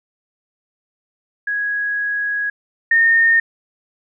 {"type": "tone pair in turn", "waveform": "sine", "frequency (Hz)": [1661.2, 1830.8], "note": ["G#6", "A#6"], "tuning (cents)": [0, -32], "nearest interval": "major second", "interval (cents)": 168, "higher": "second", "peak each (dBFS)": [-18, -10], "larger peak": "second", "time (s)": [[1.47, 2.5], [2.91, 3.4]], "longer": "first", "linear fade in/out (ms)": 5, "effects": []}